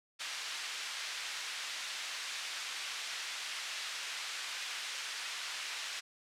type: band-pass noise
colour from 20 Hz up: pink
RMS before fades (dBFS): -41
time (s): 0.19-6.01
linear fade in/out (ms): 20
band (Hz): 1900 to 5800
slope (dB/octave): 12
effects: low-pass 12000 Hz 12 dB/octave